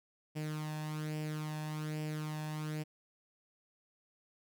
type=tone with flanger; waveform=sawtooth; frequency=153.5 Hz; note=D#3; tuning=23 cents flat; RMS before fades=-39 dBFS; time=0.35-2.84 s; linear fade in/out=20 ms; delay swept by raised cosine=0.38 to 1.17 ms; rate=1.2 Hz; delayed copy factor=+0.6; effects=none